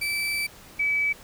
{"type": "tone pair in turn", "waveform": ["35% pulse", "sine"], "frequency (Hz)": [2319, 2292], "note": ["D7", "D7"], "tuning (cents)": [-22, -43], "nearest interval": "unison", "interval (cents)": 21, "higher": "first", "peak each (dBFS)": [-23, -21], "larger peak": "second", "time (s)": [[0.01, 0.47], [0.79, 1.13]], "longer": "first", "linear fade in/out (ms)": 10, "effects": ["pink hiss -48 dBFS RMS until 1.23 s"]}